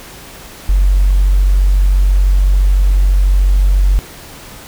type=tone; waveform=sine; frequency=47 Hz; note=F#1; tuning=28 cents sharp; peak=-6 dBFS; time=0.69-3.99 s; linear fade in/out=0 ms; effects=tanh soft clip ceiling -2 dBFS + pink hiss -34 dBFS RMS until 4.67 s